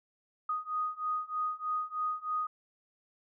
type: beating tone pair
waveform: sine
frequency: 1242 / 1245.2 Hz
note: D#6 / D#6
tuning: -3 / +1 cents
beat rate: 3.2 Hz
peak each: -35 / -34 dBFS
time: 0.49-2.47 s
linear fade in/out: 5 ms
effects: none